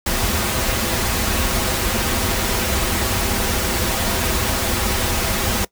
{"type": "noise with comb filter", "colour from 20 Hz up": "pink", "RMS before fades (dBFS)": -20, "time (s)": [0.06, 5.65], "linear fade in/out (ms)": 5, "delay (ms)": 6.8, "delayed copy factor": -0.6, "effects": ["noise-tail reverb RT60 0.1 s tail -21 dB re dry"]}